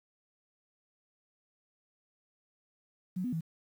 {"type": "tone with pitch steps", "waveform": "sine", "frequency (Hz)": [183.4, 249, 162.7], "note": ["F#3", "B3", "E3"], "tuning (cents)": [-15, 14, -22], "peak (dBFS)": -31, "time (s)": [3.16, 3.409], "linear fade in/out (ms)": 10, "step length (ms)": 83, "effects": ["10-bit"]}